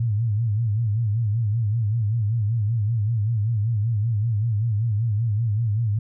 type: tone with vibrato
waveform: sine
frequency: 109.8 Hz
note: A2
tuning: 3 cents flat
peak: -19 dBFS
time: 0-5.99 s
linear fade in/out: 5 ms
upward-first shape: sine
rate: 5.2 Hz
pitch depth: 140 cents each way
effects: none